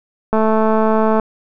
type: click train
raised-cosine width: 1 ms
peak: -3 dBFS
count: 191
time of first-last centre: 0.33-1.198 s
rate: 219 Hz
effects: none